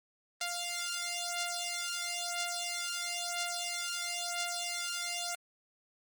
5% pulse beating tone pair, 698.5 / 699.5 Hz, F5 / F5, 0 / +3 cents, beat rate 1 Hz, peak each -26 dBFS, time 0.41-5.35 s, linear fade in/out 2 ms, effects Opus 24 kbps

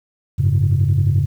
sine chord, F# suspended second, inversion none, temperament equal, 92.5 / 103.83 / 138.59 Hz, F#2 / G#2 / C#3, 0 / 0 / 0 cents, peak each -16 dBFS, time 0.38-1.26 s, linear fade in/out 20 ms, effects tanh soft clip ceiling -7 dBFS + 8-bit

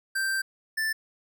square tone pair in turn, 1568 / 1763.9 Hz, G6 / A6, 0 / +4 cents, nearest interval major second, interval 204 cents, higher second, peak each -26 dBFS, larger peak neither, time 0.15-0.42 / 0.77-0.93 s, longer first, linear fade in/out 10 ms, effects none

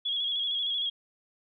sine tone with vibrato, 3331 Hz, G#7, 4 cents sharp, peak -27 dBFS, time 0.05-0.9 s, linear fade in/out 10 ms, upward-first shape square, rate 13 Hz, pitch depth 35 cents each way, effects none

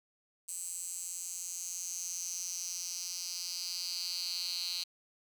10% pulse tone with high-pass filter sweep, 177 Hz, F3, 23 cents sharp, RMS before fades -39 dBFS, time 0.48-4.84 s, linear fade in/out 10 ms, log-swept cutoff 8100 to 4100 Hz, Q 5.4, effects none

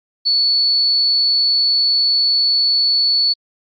sine tone, 4435 Hz, C#8, in tune, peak -12 dBFS, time 0.25-3.34 s, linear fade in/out 20 ms, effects Opus 48 kbps

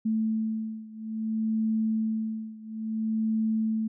sine beating tone pair, 220 / 220.59 Hz, A3 / A3, 0 / +5 cents, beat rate 0.59 Hz, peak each -28 / -30 dBFS, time 0.05-3.88 s, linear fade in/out 10 ms, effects none

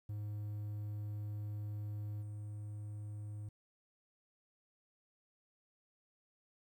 triangle tone with level steps, 104.6 Hz, G#2, 13 cents sharp, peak -37 / -40 dBFS, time 0.09-3.49 s, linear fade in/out 5 ms, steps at 2.21 s, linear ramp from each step 20 ms, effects 12-bit

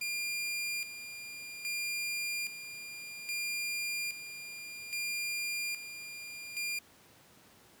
sawtooth tone with tremolo, 2400 Hz, D7, 37 cents sharp, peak -30 dBFS, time 0.01-6.79 s, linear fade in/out 5 ms, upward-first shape square, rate 0.61 Hz, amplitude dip 65%, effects pink hiss -60 dBFS RMS until 7.8 s + high-pass 100 Hz 12 dB/octave

